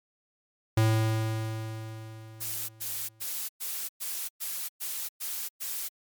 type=tone with exponential decay; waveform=square; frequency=110.6 Hz; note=A2; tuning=9 cents sharp; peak=-20 dBFS; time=0.77-3.26 s; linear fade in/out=5 ms; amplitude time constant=540 ms
type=noise bursts; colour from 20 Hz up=blue; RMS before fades=-34 dBFS; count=9; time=2.4-5.89 s; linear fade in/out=20 ms; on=290 ms; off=110 ms
effects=MP3 96 kbps